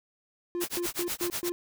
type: tone bursts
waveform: triangle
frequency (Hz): 349.2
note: F4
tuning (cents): 0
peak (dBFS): -27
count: 5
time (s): 0.55-1.52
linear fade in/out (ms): 0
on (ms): 90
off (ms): 130
type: noise with tremolo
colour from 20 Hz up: white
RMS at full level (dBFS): -31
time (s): 0.6-1.5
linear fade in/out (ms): 20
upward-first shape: sine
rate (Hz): 8.2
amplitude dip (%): 100
effects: none